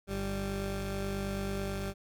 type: tone pair together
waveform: 20% pulse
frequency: 49.26 / 196 Hz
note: G1 / G3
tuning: +9 / 0 cents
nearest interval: 2 octaves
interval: 2391 cents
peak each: -32 / -30 dBFS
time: 0.07-1.94 s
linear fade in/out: 50 ms
effects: none